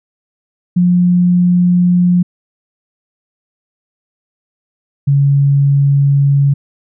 sine tone pair in turn, 177.7 / 140.31 Hz, F3 / C#3, +30 / +21 cents, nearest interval major third, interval 409 cents, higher first, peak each -7 / -7 dBFS, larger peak neither, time 0.76-2.23 / 5.07-6.54 s, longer neither, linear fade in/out 10 ms, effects none

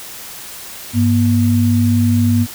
sine tone pair together, 100.5 / 238.9 Hz, G2 / A#3, +44 / +43 cents, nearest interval octave + minor third, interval 1499 cents, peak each -13 dBFS, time 0.93-2.47 s, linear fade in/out 50 ms, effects white hiss -32 dBFS RMS until 2.54 s

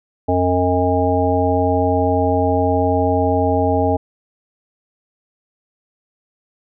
harmonic tone, 90.4 Hz, F#2, 40 cents flat, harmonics 1 / 3 / 5 / 7 / 9, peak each -20 / -20 / -20 / -20 / -20 dBFS, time 0.28-3.97 s, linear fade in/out 10 ms, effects none

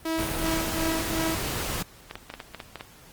sawtooth tone with tremolo, 324 Hz, E4, 30 cents flat, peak -21 dBFS, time 0.05-1.35 s, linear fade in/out 5 ms, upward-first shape sine, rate 2.7 Hz, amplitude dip 70%
pink noise, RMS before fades -30 dBFS, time 0.18-1.83 s, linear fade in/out 10 ms
clicks, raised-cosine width 0.3 ms, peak -19 dBFS, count 9, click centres 2.111 / 2.155 / 2.301 / 2.339 / 2.402 / 2.547 / 2.602 / 2.757 / 2.809 s
effects pink hiss -51 dBFS RMS until 3.12 s + Opus 32 kbps

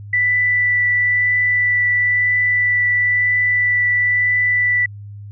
sine tone with vibrato, 1975.5 Hz, B6, in tune, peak -13 dBFS, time 0.13-4.86 s, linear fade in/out 5 ms, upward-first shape triangle, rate 1 Hz, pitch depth 9 cents each way, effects added 102 Hz sine -31 dBFS peak until 5.31 s

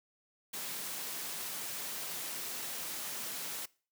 white high-pass noise, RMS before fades -40 dBFS, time 0.53-3.66 s, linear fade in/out 10 ms, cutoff 130 Hz, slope 24 dB/octave, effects noise-tail reverb RT60 0.4 s tail -23 dB re dry

